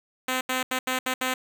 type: tone bursts at uneven times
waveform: 5% pulse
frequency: 256.9 Hz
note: C4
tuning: 32 cents flat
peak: -13 dBFS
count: 6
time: 0.28-0.41 / 0.49-0.63 / 0.71-0.79 / 0.87-0.99 / 1.06-1.14 / 1.21-1.34 s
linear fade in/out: 5 ms
effects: none